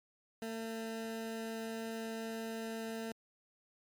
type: tone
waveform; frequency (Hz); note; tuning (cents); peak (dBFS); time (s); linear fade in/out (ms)
20% pulse; 224.8; A3; +37; -34; 0.42-3.12; 2
effects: MP3 96 kbps